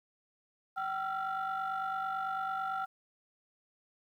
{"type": "tone cluster", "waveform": "sine", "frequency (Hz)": [769, 1332, 1381], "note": ["G5", "E6", "F6"], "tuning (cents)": [-33, 18, -20], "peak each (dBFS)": [-34, -38, -36], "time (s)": [0.76, 2.86], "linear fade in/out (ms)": 20, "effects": ["tanh soft clip ceiling -28 dBFS", "11-bit"]}